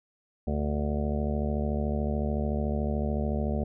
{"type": "harmonic tone", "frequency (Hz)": 73.7, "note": "D2", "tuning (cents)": 7, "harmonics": [1, 2, 3, 5, 6, 7, 8, 9, 10], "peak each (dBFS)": [-29, -35, -31, -39, -38, -44, -37, -43, -42], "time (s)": [0.47, 3.64], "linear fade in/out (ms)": 5, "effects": []}